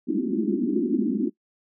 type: band-pass noise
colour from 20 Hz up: pink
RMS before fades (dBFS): -24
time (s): 0.07-1.3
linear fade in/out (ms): 20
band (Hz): 200 to 370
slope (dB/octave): 96
effects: noise-tail reverb RT60 0.1 s tail -20 dB re dry